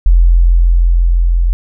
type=tone with level ramp; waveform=sine; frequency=43 Hz; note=F1; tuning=26 cents flat; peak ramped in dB=-3 to -8 dBFS; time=0.06-1.53 s; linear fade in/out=0 ms; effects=none